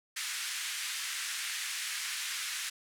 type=band-pass noise; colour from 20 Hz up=pink; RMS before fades=-37 dBFS; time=0.16-2.7 s; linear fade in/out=10 ms; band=1600 to 11000 Hz; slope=24 dB/octave; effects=none